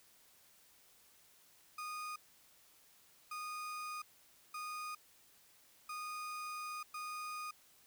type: tone bursts at uneven times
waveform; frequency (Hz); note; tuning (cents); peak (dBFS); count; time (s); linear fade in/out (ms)
35% pulse; 1233; D#6; -16; -40; 5; 1.78-2.16 / 3.31-4.02 / 4.54-4.95 / 5.89-6.83 / 6.94-7.51; 5
effects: white hiss -66 dBFS RMS until 7.86 s